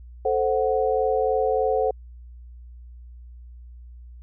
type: chord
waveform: sine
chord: F# diminished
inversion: first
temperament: equal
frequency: 440 / 523.3 / 740 Hz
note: A4 / C5 / F#5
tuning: 0 / 0 / 0 cents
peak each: -23 / -23 / -25 dBFS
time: 0.25-1.91 s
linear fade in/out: 5 ms
effects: added 60 Hz sine -40 dBFS peak until 4.22 s

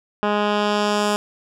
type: tone with low-pass filter sweep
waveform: 10% pulse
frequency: 207.7 Hz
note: G#3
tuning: in tune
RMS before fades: -20 dBFS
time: 0.23-1.16 s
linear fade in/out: 0 ms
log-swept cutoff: 2100 to 9500 Hz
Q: 1
effects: none

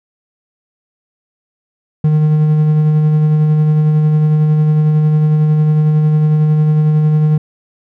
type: tone with tremolo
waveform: triangle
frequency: 153.1 Hz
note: D#3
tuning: 28 cents flat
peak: -5 dBFS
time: 2.04-7.38 s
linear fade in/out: 5 ms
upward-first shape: sine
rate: 11 Hz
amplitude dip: 25%
effects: none

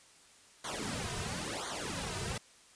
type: noise with flanger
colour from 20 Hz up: pink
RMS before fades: -38 dBFS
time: 0.64-2.38 s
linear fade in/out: 5 ms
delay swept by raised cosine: 0.38 to 3.68 ms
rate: 0.97 Hz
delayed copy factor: -1
effects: white hiss -60 dBFS RMS until 2.75 s + resampled to 22050 Hz

